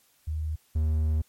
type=tone pair in turn; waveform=sine / triangle; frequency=77.78 / 77.78 Hz; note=D#2 / D#2; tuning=0 / 0 cents; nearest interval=unison; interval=0 cents; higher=neither; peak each=-27 / -20 dBFS; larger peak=second; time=0.27-0.56 / 0.75-1.22 s; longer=second; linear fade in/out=10 ms; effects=white hiss -64 dBFS RMS until 1.28 s + MP3 64 kbps